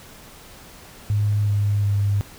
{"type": "tone with pitch steps", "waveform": "sine", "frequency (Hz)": [103.83, 102.4, 100.99], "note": ["G#2", "G#2", "G#2"], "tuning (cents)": [0, -24, -48], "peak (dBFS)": -17, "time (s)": [1.1, 2.21], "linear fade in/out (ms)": 0, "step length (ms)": 370, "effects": ["pink hiss -44 dBFS RMS until 2.38 s"]}